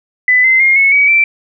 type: tone with pitch steps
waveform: sine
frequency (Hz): 2001 / 2064 / 2130 / 2197 / 2267 / 2339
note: B6 / C7 / C7 / C#7 / C#7 / D7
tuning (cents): +22 / -24 / +30 / -16 / +38 / -8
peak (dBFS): -6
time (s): 0.28-1.24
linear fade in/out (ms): 2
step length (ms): 160
effects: none